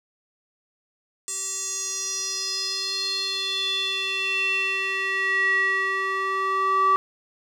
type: tone with band-pass filter sweep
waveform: square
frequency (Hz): 385.3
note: G4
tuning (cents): -30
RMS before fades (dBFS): -25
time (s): 1.28-6.96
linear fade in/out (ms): 0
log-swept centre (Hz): 7700 to 1200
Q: 6.2
effects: none